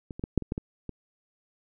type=clicks; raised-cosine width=3 ms; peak=-24 / -25 / -17 / -8 / -23 / -15 / -18 / -22 dBFS; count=8; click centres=0.108 / 0.195 / 0.239 / 0.377 / 0.423 / 0.521 / 0.579 / 0.893 s; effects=none